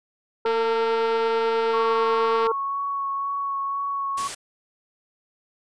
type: harmonic tone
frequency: 452.8 Hz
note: A4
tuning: 50 cents sharp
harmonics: 1 / 2 / 3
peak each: -21 / -27 / -31 dBFS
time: 0.45-2.52 s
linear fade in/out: 5 ms
type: click train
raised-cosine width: 0.3 ms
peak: -17 dBFS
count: 465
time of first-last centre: 0.46-2.469 s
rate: 231 Hz
type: tone with vibrato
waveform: sine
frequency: 1111 Hz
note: C#6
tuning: 4 cents sharp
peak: -24 dBFS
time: 1.73-4.28 s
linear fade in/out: 10 ms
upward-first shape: sine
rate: 2 Hz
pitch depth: 12 cents each way
type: noise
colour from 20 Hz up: white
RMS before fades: -32 dBFS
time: 4.17-4.35 s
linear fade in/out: 10 ms
effects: resampled to 22050 Hz